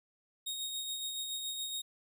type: tone with tremolo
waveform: sawtooth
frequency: 3735 Hz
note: A#7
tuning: 3 cents sharp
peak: -32 dBFS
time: 0.46-1.82 s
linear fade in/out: 10 ms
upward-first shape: sine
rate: 7.1 Hz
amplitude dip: 35%
effects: none